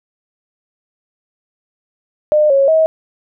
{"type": "tone with pitch steps", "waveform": "sine", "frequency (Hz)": [605, 549, 638], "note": ["D#5", "C#5", "D#5"], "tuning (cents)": [-49, -17, 43], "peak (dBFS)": -8, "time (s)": [2.32, 2.86], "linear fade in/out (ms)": 0, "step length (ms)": 180, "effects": []}